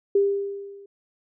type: tone with level ramp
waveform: sine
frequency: 399.1 Hz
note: G4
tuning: 31 cents sharp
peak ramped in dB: -14 to -43 dBFS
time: 0.15-0.86 s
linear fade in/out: 5 ms
effects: none